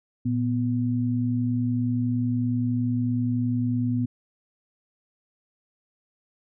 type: tone pair together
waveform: sine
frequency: 116.12 / 246.9 Hz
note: A#2 / B3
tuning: -6 / 0 cents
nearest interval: octave + minor second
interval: 1306 cents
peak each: -25 / -24 dBFS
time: 0.25-4.06 s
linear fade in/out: 10 ms
effects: none